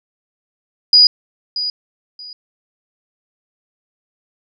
sine tone with echo, 4912 Hz, D#8, 23 cents flat, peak -5 dBFS, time 0.93-1.07 s, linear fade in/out 2 ms, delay 630 ms, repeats 2, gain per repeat -13 dB, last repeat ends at 2.33 s, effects none

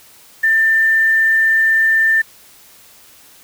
sine tone with quantisation, 1788 Hz, A6, 27 cents sharp, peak -10 dBFS, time 0.43-2.22 s, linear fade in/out 10 ms, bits 6, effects white hiss -45 dBFS RMS until 3.43 s

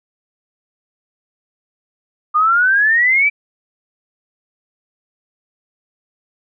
sine exponential sweep, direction up, 1205 to 2349 Hz, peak -10 dBFS, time 2.34-3.3 s, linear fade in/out 20 ms, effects none

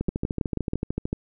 two click trains, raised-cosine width 3 ms, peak -13 / -12 dBFS, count 16 / 5, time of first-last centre 0.01-1.129 / 0.09-0.734 s, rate 13.4 / 6.21 Hz, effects none

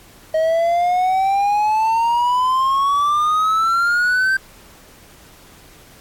triangle exponential sweep, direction up, 630 to 1568 Hz, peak -12 dBFS, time 0.34-4.37 s, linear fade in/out 5 ms, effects pink hiss -46 dBFS RMS until 6 s + AAC 64 kbps

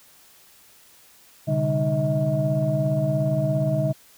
sine tone cluster, 126.6 / 143.8 / 199.1 / 308.3 / 637 Hz, B2 / D3 / G3 / D#4 / D#5, +43 / -36 / +27 / -16 / +41 cents, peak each -27 / -22 / -29 / -31 / -24 dBFS, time 1.47-3.93 s, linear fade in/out 20 ms, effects tanh soft clip ceiling -11 dBFS + white hiss -53 dBFS RMS until 4.17 s

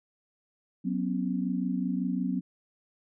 sine chord, F# suspended fourth, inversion none, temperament equal with one note detuned, 185 / 246.9 / 272.3 Hz, F#3 / B3 / C#4, 0 / 0 / -31 cents, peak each -30 / -31 / -33 dBFS, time 0.84-2.41 s, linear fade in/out 20 ms, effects none

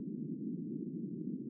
pink band-pass noise, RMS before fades -41 dBFS, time 0-1.49 s, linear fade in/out 2 ms, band 160 to 340 Hz, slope 48 dB/octave, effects none

